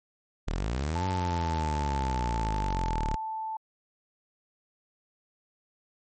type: linear two-way sweep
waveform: sawtooth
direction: up then down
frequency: 34.4 to 94.3 to 34.4 Hz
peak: -24 dBFS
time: 0.47-3.16 s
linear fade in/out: 10 ms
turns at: 1.06 s
type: tone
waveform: sine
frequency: 880 Hz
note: A5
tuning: in tune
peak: -31 dBFS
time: 0.95-3.57 s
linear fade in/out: 5 ms
effects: MP3 32 kbps